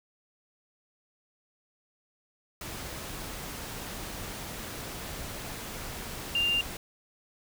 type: tone in noise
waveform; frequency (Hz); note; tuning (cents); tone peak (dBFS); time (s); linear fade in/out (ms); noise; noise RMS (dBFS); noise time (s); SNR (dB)
sine; 2794; F7; 0; -24; 6.35-6.61; 2; pink; -39; 2.61-6.77; +12
effects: none